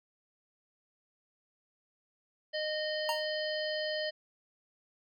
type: harmonic tone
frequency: 615 Hz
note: D#5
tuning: 20 cents flat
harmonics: 1 / 3 / 5 / 7 / 8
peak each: -34 / -39 / -41 / -42 / -43 dBFS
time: 2.53-4.11 s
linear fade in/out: 20 ms
type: tone with exponential decay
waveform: square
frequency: 931 Hz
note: A#5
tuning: 2 cents flat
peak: -28 dBFS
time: 3.09-3.27 s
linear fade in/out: 1 ms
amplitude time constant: 38 ms
effects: none